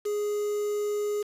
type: tone with quantisation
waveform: triangle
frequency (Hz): 415.3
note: G#4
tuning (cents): 0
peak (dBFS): -24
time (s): 0.05-1.23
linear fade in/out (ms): 10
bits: 7
effects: resampled to 32000 Hz